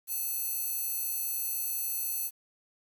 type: tone with high-pass filter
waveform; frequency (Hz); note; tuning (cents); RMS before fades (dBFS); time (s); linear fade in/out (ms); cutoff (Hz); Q
square; 873; A5; -14; -33; 0.07-2.31; 50; 11000; 1.1
effects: 9-bit